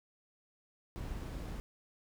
brown noise with amplitude modulation, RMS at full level -40 dBFS, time 0.96-1.6 s, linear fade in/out 0 ms, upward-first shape sine, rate 228 Hz, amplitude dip 30%, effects none

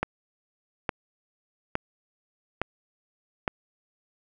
click train, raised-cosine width 0.5 ms, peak -10 dBFS, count 5, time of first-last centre 0.03-3.478 s, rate 1.16 Hz, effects none

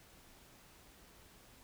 silence, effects pink hiss -61 dBFS RMS until 1.63 s

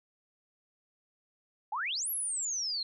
sine exponential two-way sweep, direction up then down, 784 to 11840 to 4114 Hz, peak -31 dBFS, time 1.72-2.83 s, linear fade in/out 5 ms, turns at 2.1 s, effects none

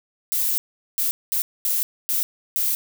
violet noise bursts at uneven times, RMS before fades -22 dBFS, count 6, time 0.32-0.58 / 0.98-1.11 / 1.32-1.42 / 1.65-1.83 / 2.09-2.23 / 2.56-2.75 s, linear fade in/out 0 ms, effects none

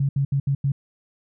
sine tone bursts at uneven times, 138.59 Hz, C#3, in tune, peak -18 dBFS, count 5, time 0-0.09 / 0.16-0.25 / 0.32-0.4 / 0.47-0.55 / 0.64-0.72 s, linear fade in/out 5 ms, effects none

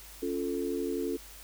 sine chord, Db augmented, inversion none, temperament equal, 277.2 / 349.2 / 440 Hz, Db4 / F4 / A4, 0 / 0 / 0 cents, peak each -34 dBFS, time 0.22-1.17 s, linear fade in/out 10 ms, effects added 50 Hz sine -52 dBFS peak until 1.43 s + white hiss -50 dBFS RMS until 1.43 s

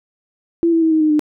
sine tone with pitch steps, 336.5 / 329.2 / 322 / 315.1 / 308.2 / 301.5 Hz, E4 / E4 / E4 / D#4 / D#4 / D4, +36 / -2 / -41 / +22 / -16 / +46 cents, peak -11 dBFS, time 0.63-1.194 s, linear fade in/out 0 ms, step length 94 ms, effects none

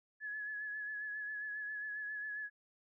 sine tone with vibrato, 1700 Hz, G#6, 40 cents sharp, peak -39 dBFS, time 0.2-2.5 s, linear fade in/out 50 ms, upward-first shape sine, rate 7.4 Hz, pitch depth 32 cents each way, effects none

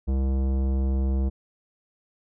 sine tone with tanh clipping, 66.5 Hz, C2, 29 cents sharp, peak -23 dBFS, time 0.07-1.3 s, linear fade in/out 20 ms, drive 16 dB, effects none

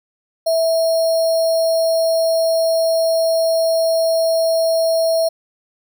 sine tone with sample-and-hold, 655 Hz, E5, 11 cents flat, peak -13 dBFS, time 0.46-5.29 s, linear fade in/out 10 ms, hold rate 4900 Hz, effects none

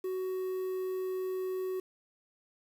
triangle tone with quantisation, 373.1 Hz, F#4, 14 cents sharp, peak -30 dBFS, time 0.04-1.8 s, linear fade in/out 5 ms, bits 9, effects none

